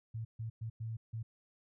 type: tone bursts at uneven times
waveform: sine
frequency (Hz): 112.7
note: A2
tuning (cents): +42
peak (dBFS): -37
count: 5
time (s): 0.14-0.25 / 0.39-0.5 / 0.61-0.7 / 0.8-0.97 / 1.13-1.23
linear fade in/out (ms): 10
effects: none